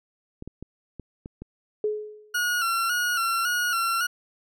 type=clicks; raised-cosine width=3 ms; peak=-24 dBFS; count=6; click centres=0.424 / 0.476 / 0.626 / 0.997 / 1.259 / 1.42 s
type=tone with exponential decay; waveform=sine; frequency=424.2 Hz; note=G#4; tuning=37 cents sharp; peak=-20 dBFS; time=1.84-2.4 s; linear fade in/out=2 ms; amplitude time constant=120 ms
type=tone with vibrato; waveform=40% pulse; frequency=1403 Hz; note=F6; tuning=8 cents sharp; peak=-22 dBFS; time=2.34-4.07 s; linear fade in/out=10 ms; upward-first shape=square; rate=1.8 Hz; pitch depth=53 cents each way
effects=none